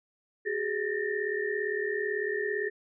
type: tone cluster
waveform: sine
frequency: 381 / 418.8 / 1779 / 1856 Hz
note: G4 / G#4 / A6 / A#6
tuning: -49 / +15 / +19 / -8 cents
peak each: -35 / -31 / -35 / -36 dBFS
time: 0.45-2.7 s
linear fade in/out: 20 ms
effects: none